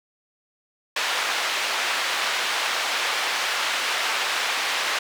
white band-pass noise, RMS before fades -25 dBFS, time 0.96-4.99 s, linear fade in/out 5 ms, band 690 to 3200 Hz, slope 12 dB/octave, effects none

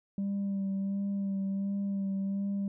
sine tone with vibrato, 196.9 Hz, G3, 8 cents sharp, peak -27 dBFS, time 0.18-2.68 s, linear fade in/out 2 ms, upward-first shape sine, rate 1.4 Hz, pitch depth 23 cents each way, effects tanh soft clip ceiling -28 dBFS

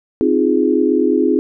sine chord, F minor seventh, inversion second, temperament equal, 261.6 / 311.1 / 349.2 / 415.3 Hz, C4 / Eb4 / F4 / Ab4, 0 / 0 / 0 / 0 cents, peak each -17 dBFS, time 0.21-1.39 s, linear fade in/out 0 ms, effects none

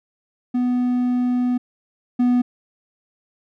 triangle tone pair in turn, 247.6 / 246.2 Hz, B3 / B3, +5 / -5 cents, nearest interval unison, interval 10 cents, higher first, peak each -15 / -12 dBFS, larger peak second, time 0.54-1.58 / 2.19-2.42 s, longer first, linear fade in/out 10 ms, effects none

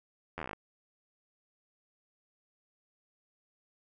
slowing click train, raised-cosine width 0.5 ms, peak -23 dBFS, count 11, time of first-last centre 0.38-0.532 s, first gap 11 ms, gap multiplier 1.07, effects none

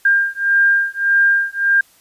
sine beating tone pair, 1600 / 1601.7 Hz, G6 / G6, +35 / +37 cents, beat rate 1.7 Hz, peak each -15 dBFS, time 0.05-1.81 s, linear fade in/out 5 ms, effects white hiss -52 dBFS RMS until 2 s + resampled to 32000 Hz

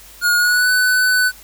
square tone with pitch glide, 1436 to 1500.4 Hz, F6 to F#6, +48 to +24 cents, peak -13 dBFS, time 0.21-1.32 s, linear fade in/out 50 ms, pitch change +76 cents, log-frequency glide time 0.36-0.71 s, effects added 50 Hz sine -47 dBFS peak until 1.43 s + white hiss -42 dBFS RMS until 1.43 s

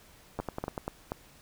two click trains, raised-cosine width 1 ms, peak -19 / -18 dBFS, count 5 / 4, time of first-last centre 0.39-0.778 / 0.4-1.119 s, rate 10.3 / 4.17 Hz, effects pink hiss -57 dBFS RMS until 1.41 s

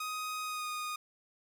sawtooth tone with pitch glide, 1252 to 1232.6 Hz, D#6 to D#6, +10 to -17 cents, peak -32 dBFS, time 0-0.96 s, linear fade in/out 5 ms, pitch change -27 cents, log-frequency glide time 0.45-0.68 s, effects none

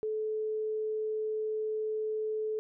sine tone, 432.9 Hz, A4, 28 cents flat, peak -30 dBFS, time 0.03-2.59 s, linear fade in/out 0 ms, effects none

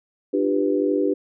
sine chord, G dominant seventh, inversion second, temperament equal with one note detuned, 298.3 / 349.2 / 392 / 493.9 Hz, D4 / F4 / G4 / B4, +27 / 0 / 0 / 0 cents, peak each -22 / -28 / -22 / -25 dBFS, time 0.33-1.14 s, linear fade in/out 10 ms, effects none

